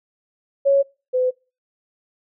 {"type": "tone pair in turn", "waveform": "sine", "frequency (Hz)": [554.4, 507.3], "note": ["C#5", "B4"], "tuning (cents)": [0, 46], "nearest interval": "major second", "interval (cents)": 154, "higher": "first", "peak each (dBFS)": [-12, -16], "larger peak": "first", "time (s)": [[0.65, 0.83], [1.13, 1.31]], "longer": "neither", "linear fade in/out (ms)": 20, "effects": ["noise-tail reverb RT60 0.3 s tail -23 dB re dry"]}